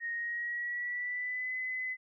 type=tone with pitch glide; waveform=sine; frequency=1864.7 to 2022 Hz; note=A#6 to B6; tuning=0 to +40 cents; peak=-33 dBFS; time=0-1.97 s; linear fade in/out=50 ms; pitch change=+140 cents; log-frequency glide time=0.12-1.54 s; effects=none